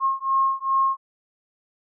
sine beating tone pair, 1075 / 1077.5 Hz, C6 / C#6, +47 / -49 cents, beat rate 2.5 Hz, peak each -22 dBFS, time 0-0.97 s, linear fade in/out 50 ms, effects none

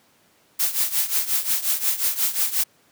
blue noise with tremolo, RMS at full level -19 dBFS, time 0.59-2.64 s, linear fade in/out 10 ms, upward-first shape triangle, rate 5.6 Hz, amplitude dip 85%, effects pink hiss -59 dBFS RMS until 2.91 s + high-pass 150 Hz 12 dB/octave

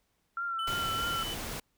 sine tone with vibrato, 1363 Hz, F6, 43 cents flat, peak -31 dBFS, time 0.37-1.23 s, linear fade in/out 2 ms, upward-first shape triangle, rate 3.2 Hz, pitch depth 47 cents each way
triangle tone, 3006 Hz, F#7, 27 cents sharp, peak -35 dBFS, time 0.59-1.34 s, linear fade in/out 2 ms
pink noise, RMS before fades -38 dBFS, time 0.67-1.6 s, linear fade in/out 5 ms
effects pink hiss -75 dBFS RMS until 1.77 s

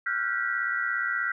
sine tone cluster, 1375 / 1452 / 1570 / 1946 Hz, F6 / F#6 / G6 / B6, -27 / -33 / +2 / -26 cents, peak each -31 dBFS, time 0.06-1.32 s, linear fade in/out 5 ms, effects none

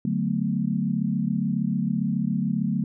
sine chord, B minor seventh, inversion first, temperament equal, 146.83 / 185 / 220 / 246.9 Hz, D3 / F#3 / A3 / B3, 0 / 0 / 0 / 0 cents, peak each -29 / -26 / -26 / -31 dBFS, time 0.05-2.84 s, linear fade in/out 2 ms, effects none

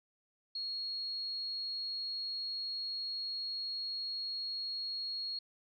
sine tone, 4303 Hz, C8, 48 cents sharp, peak -36 dBFS, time 0.55-5.39 s, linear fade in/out 5 ms, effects none

